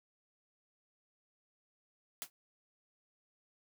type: noise with exponential decay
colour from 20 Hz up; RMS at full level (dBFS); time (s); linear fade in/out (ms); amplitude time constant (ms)
white; -37; 2.22-2.3; 0; 17
effects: high-pass 150 Hz 12 dB/octave